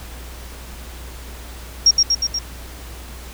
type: tone with echo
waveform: sine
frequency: 5588 Hz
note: F8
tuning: in tune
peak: -7 dBFS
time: 1.86-1.91 s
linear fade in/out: 5 ms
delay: 120 ms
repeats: 4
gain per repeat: -3 dB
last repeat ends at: 2.39 s
effects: added 60 Hz sine -34 dBFS peak until 3.33 s + pink hiss -39 dBFS RMS until 3.33 s